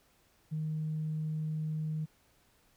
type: tone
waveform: sine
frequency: 155.56 Hz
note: D#3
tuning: in tune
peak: -31 dBFS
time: 0.51-2.06 s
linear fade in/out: 20 ms
effects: tanh soft clip ceiling -27 dBFS + pink hiss -68 dBFS RMS until 2.76 s